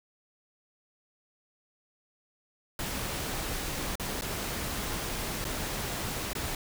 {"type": "noise with dropouts", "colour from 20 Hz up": "pink", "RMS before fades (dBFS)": -34, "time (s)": [2.79, 6.55], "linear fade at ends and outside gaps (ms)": 2, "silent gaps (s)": [[3.955, 3.997], [4.211, 4.22], [5.443, 5.45], [6.332, 6.351]], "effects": []}